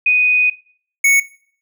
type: tone pair in turn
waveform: sine / square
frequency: 2489 / 2217 Hz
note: D#7 / C#7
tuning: 0 / 0 cents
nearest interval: major second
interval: 200 cents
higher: first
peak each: -10 dBFS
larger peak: neither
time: 0.06-0.5 / 1.04-1.2 s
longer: first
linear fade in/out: 5 ms
effects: noise-tail reverb RT60 0.5 s tail -19 dB re dry